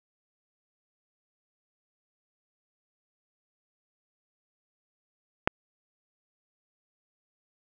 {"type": "click", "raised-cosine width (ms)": 0.5, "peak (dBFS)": -5, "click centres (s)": 5.475, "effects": []}